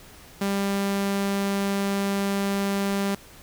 sawtooth tone, 198.3 Hz, G3, 20 cents sharp, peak -19 dBFS, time 0.41-3.15 s, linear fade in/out 5 ms, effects pink hiss -48 dBFS RMS until 3.42 s

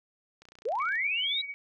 click train, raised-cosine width 0.2 ms, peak -34 dBFS, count 17, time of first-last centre 0.42-0.955 s, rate 29.9 Hz
sine linear sweep, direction up, 386 to 3942 Hz, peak -27 dBFS, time 0.65-1.42 s, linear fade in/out 10 ms
sine tone with tremolo, 2256 Hz, C#7, 30 cents sharp, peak -33 dBFS, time 0.8-1.54 s, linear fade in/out 0 ms, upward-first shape sine, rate 16 Hz, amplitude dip 60%
effects none

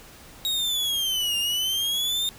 40% pulse linear two-way sweep, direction down then up, 3799 to 2794 to 3655 Hz, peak -22 dBFS, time 0.45-2.29 s, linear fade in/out 0 ms, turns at 1.38 s, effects pink hiss -47 dBFS RMS until 2.38 s

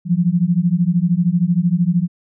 sine beating tone pair, 168.2 / 181.2 Hz, E3 / F#3, +35 / -36 cents, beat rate 13 Hz, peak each -16 dBFS, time 0.05-2.08 s, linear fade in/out 50 ms, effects none

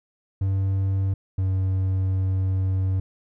triangle tone pair in turn, 96.6 / 94.61 Hz, G2 / F#2, -25 / +39 cents, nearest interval unison, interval 36 cents, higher first, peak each -18 dBFS, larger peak neither, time 0.41-1.14 / 1.38-3 s, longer second, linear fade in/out 5 ms, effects none

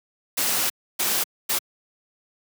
white noise bursts at uneven times, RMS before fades -23 dBFS, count 3, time 0.37-0.7 / 0.99-1.24 / 1.49-1.59 s, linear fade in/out 10 ms, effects high-pass 150 Hz 12 dB/octave

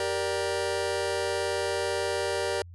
sawtooth chord, G minor, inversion none, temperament just, 392 / 470.4 / 588 Hz, G4 / Bb4 / D5, 0 / +16 / +2 cents, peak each -27 dBFS, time 0-2.62 s, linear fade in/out 2 ms, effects added 87 Hz sine -43 dBFS peak until 2.74 s + resampled to 24000 Hz

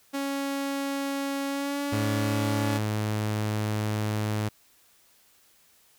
sawtooth tone with pitch glide, 277.2 to 284 Hz, C#4 to C#4, 0 to +42 cents, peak -24 dBFS, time 0.13-2.79 s, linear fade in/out 20 ms, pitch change +42 cents, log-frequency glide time 1.48-1.81 s
sawtooth tone, 106.6 Hz, G#2, 46 cents sharp, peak -22 dBFS, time 1.92-4.49 s, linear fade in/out 10 ms
effects white hiss -61 dBFS RMS until 5.98 s

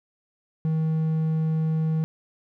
triangle tone, 158.8 Hz, D#3, 36 cents sharp, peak -19 dBFS, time 0.65-2.04 s, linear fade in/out 0 ms, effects none

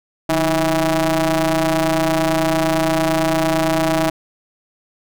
sawtooth ring-modulated tone, 164.81 Hz, E3, in tune, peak -8 dBFS, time 0.29-4.1 s, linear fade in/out 5 ms, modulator 480 Hz, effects none

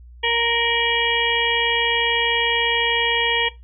harmonic tone with a mistuned harmonic, 466.2 Hz, A#4, in tune, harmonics 1 / 2 / 4 / 5 / 6 / 7, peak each -25 / -25 / -25 / -25 / -25 / -25 dBFS, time 0.23-3.49 s, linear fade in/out 10 ms, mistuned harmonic 6, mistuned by +62 cents, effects noise-tail reverb RT60 0.2 s tail -17 dB re dry + added 60 Hz sine -40 dBFS peak until 3.63 s

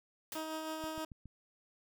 white noise with exponential decay, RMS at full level -40 dBFS, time 0.32-0.5 s, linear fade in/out 2 ms, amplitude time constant 37 ms
15% pulse tone with tremolo, 315.6 Hz, D#4, 25 cents sharp, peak -31 dBFS, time 0.35-1.05 s, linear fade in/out 5 ms, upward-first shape sine, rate 6.3 Hz, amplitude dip 30%
click train, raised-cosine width 5 ms, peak -38 dBFS, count 4, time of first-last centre 0.84-1.257 s, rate 7.2 Hz
effects none

